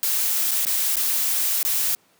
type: noise with dropouts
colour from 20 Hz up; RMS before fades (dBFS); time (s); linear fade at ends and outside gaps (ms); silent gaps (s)
blue; -22; 0.03-1.95; 0; 0.51-0.515 / 0.651-0.667 / 0.957-0.968 / 1.629-1.65
effects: pink hiss -60 dBFS RMS until 2.19 s + high-pass 150 Hz 12 dB/octave